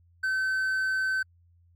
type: tone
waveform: triangle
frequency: 1533 Hz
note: G6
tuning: 39 cents flat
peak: -23 dBFS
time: 0.23-1.23 s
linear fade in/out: 10 ms
effects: added 86 Hz sine -58 dBFS peak until 1.75 s + AAC 64 kbps